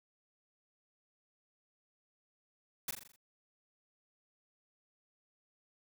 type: noise with echo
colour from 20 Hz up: white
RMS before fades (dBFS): -37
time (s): 2.88-2.91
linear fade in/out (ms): 5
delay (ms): 42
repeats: 6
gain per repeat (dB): -5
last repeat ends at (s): 3.162
effects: none

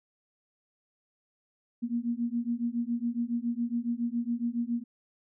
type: beating tone pair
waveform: sine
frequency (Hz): 233.1 / 240.3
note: A#3 / B3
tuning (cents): 0 / -47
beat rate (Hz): 7.2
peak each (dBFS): -31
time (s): 1.82-4.84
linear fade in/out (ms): 20
effects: none

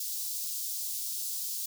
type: high-pass noise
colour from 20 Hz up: white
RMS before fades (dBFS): -35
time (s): 0-1.66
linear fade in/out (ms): 5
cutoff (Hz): 4300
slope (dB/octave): 24
effects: none

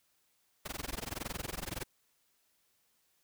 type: noise with amplitude modulation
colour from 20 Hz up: pink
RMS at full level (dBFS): -37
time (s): 0.65-1.84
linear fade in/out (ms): 10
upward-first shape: sine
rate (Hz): 21.6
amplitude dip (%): 100
effects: white hiss -74 dBFS RMS until 3.23 s

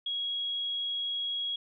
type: tone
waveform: sine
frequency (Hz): 3312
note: G#7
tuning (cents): -5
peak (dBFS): -30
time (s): 0.06-1.56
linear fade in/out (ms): 5
effects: none

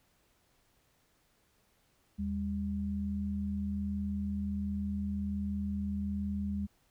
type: tone pair together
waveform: sine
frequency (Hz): 79.8 / 201.1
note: D#2 / G3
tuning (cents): +44 / +44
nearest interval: octave + major third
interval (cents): 1600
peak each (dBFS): -37 / -33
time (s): 2.18-6.67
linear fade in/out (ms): 20
effects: pink hiss -71 dBFS RMS until 6.9 s

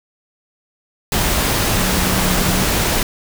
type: tone in noise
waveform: sine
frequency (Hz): 185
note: F#3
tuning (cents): 0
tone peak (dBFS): -21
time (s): 1.77-2.64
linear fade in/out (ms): 2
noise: pink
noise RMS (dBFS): -17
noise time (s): 1.12-3.03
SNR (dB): -7
effects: none

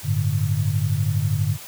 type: chord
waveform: sine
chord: G suspended second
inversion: none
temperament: just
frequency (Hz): 98 / 110.25 / 147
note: G2 / A2 / D3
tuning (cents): 0 / +4 / +2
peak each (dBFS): -23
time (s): 0.03-1.58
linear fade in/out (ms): 50
effects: white hiss -39 dBFS RMS until 1.67 s

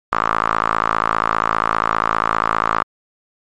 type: tone with band-pass filter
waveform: sawtooth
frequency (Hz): 55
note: A1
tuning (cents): 0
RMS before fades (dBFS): -18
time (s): 0.12-2.83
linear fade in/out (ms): 5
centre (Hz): 1200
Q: 5.1
effects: MP3 48 kbps

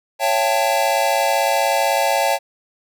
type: chord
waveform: square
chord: A dominant seventh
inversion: first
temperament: equal with one note detuned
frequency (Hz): 554.4 / 672.3 / 784 / 880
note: C#5 / E5 / G5 / A5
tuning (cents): 0 / +34 / 0 / 0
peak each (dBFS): -22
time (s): 0.19-2.39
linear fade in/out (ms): 50
effects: none

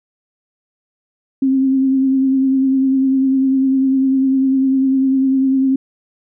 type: tone with vibrato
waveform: sine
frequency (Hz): 266.3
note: C4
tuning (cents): +31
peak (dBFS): -11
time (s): 1.42-5.76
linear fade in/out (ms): 5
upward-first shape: triangle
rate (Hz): 10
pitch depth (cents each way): 31
effects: none

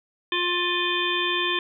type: harmonic tone with a mistuned harmonic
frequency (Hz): 352.9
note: F4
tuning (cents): +18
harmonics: 1 / 3 / 5 / 7 / 9 / 10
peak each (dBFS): -29 / -29 / -29 / -29 / -29 / -29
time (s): 0.32-1.59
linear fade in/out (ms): 2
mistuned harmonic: 9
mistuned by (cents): -27
effects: none

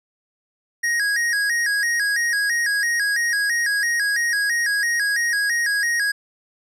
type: tone with vibrato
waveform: square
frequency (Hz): 1760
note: A6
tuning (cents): 0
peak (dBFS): -19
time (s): 0.83-6.12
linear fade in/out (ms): 10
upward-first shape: square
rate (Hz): 3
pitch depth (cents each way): 110
effects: low-pass 11000 Hz 12 dB/octave

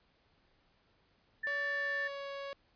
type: tone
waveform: sine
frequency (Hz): 1768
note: A6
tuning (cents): +8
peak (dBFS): -33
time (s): 1.43-2.08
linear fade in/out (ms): 10
type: tone with pitch glide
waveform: sawtooth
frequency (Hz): 568 to 556.6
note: C#5 to C#5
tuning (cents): +42 to +7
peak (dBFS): -36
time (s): 1.47-2.53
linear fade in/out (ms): 0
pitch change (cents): -35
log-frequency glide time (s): 1.58-2.32
effects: pink hiss -71 dBFS RMS until 2.75 s + resampled to 11025 Hz

